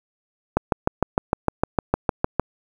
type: click train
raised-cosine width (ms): 1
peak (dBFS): -3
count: 13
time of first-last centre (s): 0.57-2.396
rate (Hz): 6.57
effects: 7-bit